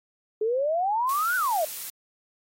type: exponential two-way sweep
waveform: sine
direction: up then down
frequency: 418.4 to 1529 to 597 Hz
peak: -22 dBFS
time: 0.41-1.65 s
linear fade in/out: 5 ms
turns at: 1.36 s
type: noise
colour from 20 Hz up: blue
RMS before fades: -35 dBFS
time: 1.09-1.9 s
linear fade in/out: 2 ms
effects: AAC 48 kbps